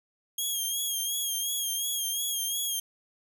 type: tone with vibrato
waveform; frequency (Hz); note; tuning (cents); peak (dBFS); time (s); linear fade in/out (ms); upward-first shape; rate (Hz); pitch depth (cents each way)
10% pulse; 3259; G#7; -33; -21; 0.38-2.8; 5; sine; 2.8; 52
effects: none